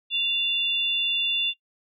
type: tone pair together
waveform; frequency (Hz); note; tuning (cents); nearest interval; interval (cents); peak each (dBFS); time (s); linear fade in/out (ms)
sine; 2778 / 3500; F7 / A7; -10 / -10; major third; 400; -24; 0.1-1.54; 50
effects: noise-tail reverb RT60 0.1 s tail -21 dB re dry